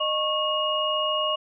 sine tone cluster, 615 / 1100 / 2867 Hz, D#5 / C#6 / F7, -20 / -14 / +45 cents, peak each -27 / -27 / -26 dBFS, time 0-1.36 s, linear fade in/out 10 ms, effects none

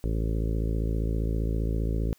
harmonic tone, 55.1 Hz, A1, 3 cents sharp, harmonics 1 / 2 / 3 / 4 / 5 / 6 / 7 / 8 / 9 / 10, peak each -26 / -32 / -35 / -40 / -38 / -41 / -40 / -41 / -46 / -48 dBFS, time 0.04-2.13 s, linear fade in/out 0 ms, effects white hiss -63 dBFS RMS until 2.18 s

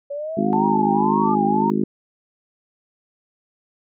sine exponential sweep, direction up, 560 to 1212 Hz, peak -25 dBFS, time 0.1-1.35 s, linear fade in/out 10 ms
harmonic tone, 51.91 Hz, G#1, in tune, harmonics 3 / 4 / 5 / 6 / 7 / 8, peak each -30 / -21 / -24 / -27 / -24 / -31 dBFS, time 0.37-1.84 s, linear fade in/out 5 ms
sine tone with vibrato, 868 Hz, A5, 24 cents flat, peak -19 dBFS, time 0.53-1.7 s, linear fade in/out 0 ms, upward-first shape triangle, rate 1.9 Hz, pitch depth 160 cents each way
effects none

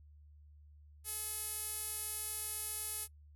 sawtooth tone with band-pass filter, 427.9 Hz, A4, 48 cents flat, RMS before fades -41 dBFS, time 1.04-3.08 s, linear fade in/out 50 ms, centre 11000 Hz, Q 3.7, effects noise-tail reverb RT60 0.1 s tail -25 dB re dry + added 74 Hz sine -56 dBFS peak until 3.35 s

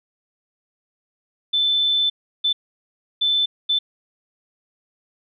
sine tone bursts at uneven times, 3524 Hz, A7, 2 cents sharp, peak -16 dBFS, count 4, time 1.53-2.1 / 2.44-2.53 / 3.21-3.46 / 3.69-3.79 s, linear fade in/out 10 ms, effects none

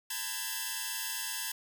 5% pulse tone cluster, 901 / 1000 / 1586 / 1676 / 2682 Hz, A5 / B5 / G6 / G#6 / E7, +41 / +21 / +20 / +15 / +29 cents, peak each -31 / -30 / -30 / -28 / -32 dBFS, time 0.1-1.52 s, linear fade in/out 5 ms, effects none

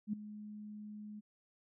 sine tone with ADSR envelope, 210.4 Hz, G#3, 23 cents sharp, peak -31 dBFS, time 0.07-1.21 s, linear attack 61 ms, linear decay 6 ms, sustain -14 dB, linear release 23 ms, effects none

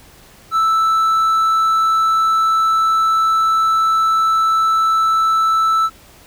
triangle tone, 1318.5 Hz, E6, in tune, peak -10 dBFS, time 0.51-5.9 s, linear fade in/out 50 ms, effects pink hiss -45 dBFS RMS until 6.26 s

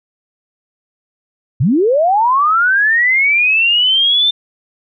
sine linear sweep, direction up, 102.8 to 3588 Hz, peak -9 dBFS, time 1.6-4.31 s, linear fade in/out 10 ms, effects none

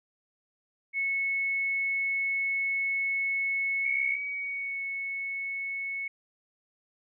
sine tone, 2200 Hz, C#7, 14 cents flat, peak -26 dBFS, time 0.93-4.18 s, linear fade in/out 50 ms
sine tone with pitch glide, 2266 to 2204 Hz, C#7 to C#7, +37 to -11 cents, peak -31 dBFS, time 3.85-6.08 s, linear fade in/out 5 ms, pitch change -48 cents, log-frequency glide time 4.23-4.82 s
effects none

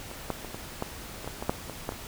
clicks, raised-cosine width 1 ms, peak -27 / -14 / -24 / -23 / -15 / -25 / -21 / -19 / -10 / -22 / -16 / -24 dBFS, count 12, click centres 0.114 / 0.303 / 0.447 / 0.545 / 0.824 / 1.245 / 1.276 / 1.425 / 1.495 / 1.697 / 1.891 / 1.922 s, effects pink hiss -42 dBFS RMS until 2.07 s

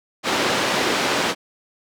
pink band-pass noise, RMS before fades -21 dBFS, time 0.23-1.35 s, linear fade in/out 50 ms, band 290 to 5000 Hz, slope 12 dB/octave, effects none

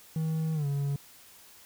triangle tone with pitch glide, 159.3 to 141.1 Hz, D#3 to C#3, +41 to +31 cents, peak -25 dBFS, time 0.16-0.96 s, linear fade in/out 2 ms, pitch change -210 cents, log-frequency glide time 0.54-0.66 s, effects white hiss -54 dBFS RMS until 1.65 s

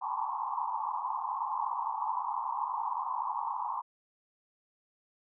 pink band-pass noise, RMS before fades -34 dBFS, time 0.01-3.82 s, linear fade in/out 20 ms, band 830 to 1100 Hz, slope 96 dB/octave, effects none

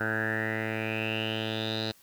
10% pulse tone with low-pass filter sweep, 110 Hz, A2, in tune, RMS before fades -31 dBFS, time 0-1.92 s, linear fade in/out 10 ms, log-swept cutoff 1500 to 4200 Hz, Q 8.4, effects white hiss -59 dBFS RMS until 2.02 s

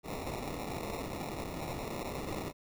blue noise with sample-and-hold, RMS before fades -39 dBFS, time 0.03-2.53 s, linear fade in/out 50 ms, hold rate 1575 Hz, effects none

